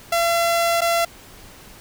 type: tone with dropouts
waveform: sawtooth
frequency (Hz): 679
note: F5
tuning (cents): -49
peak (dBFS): -13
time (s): 0.12-1.05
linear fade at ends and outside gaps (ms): 5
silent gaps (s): 0.808-0.816
effects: pink hiss -44 dBFS RMS until 1.8 s